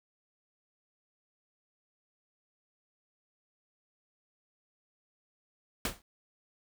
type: noise with exponential decay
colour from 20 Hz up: pink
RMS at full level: -28 dBFS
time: 5.85-6.02 s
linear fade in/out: 2 ms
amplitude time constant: 35 ms
effects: none